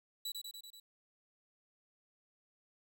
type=tone with echo; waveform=sawtooth; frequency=3936 Hz; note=B7; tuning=7 cents flat; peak=-35 dBFS; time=0.25-0.32 s; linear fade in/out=5 ms; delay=96 ms; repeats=5; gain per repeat=-3 dB; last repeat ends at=0.8 s; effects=none